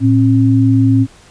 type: tone pair together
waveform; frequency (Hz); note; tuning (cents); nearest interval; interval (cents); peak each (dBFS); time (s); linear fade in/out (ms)
sine; 112.4 / 268.4; A2 / C4; +37 / +44; octave + minor third; 1507; -10; 0-1.07; 50
effects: pink hiss -44 dBFS RMS until 1.3 s + resampled to 22050 Hz